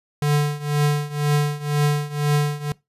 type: tone with tremolo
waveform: square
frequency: 147.1 Hz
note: D3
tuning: 3 cents sharp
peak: -15 dBFS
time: 0.22-2.72 s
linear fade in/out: 2 ms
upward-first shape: triangle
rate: 2 Hz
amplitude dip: 90%
effects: noise-tail reverb RT60 0.2 s tail -22 dB re dry + resampled to 32000 Hz